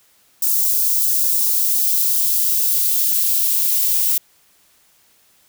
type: noise with high-pass filter sweep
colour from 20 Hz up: violet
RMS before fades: -17 dBFS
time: 0.42-4.18 s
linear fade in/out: 5 ms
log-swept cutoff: 5200 to 2500 Hz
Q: 1
effects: white hiss -56 dBFS RMS until 5.48 s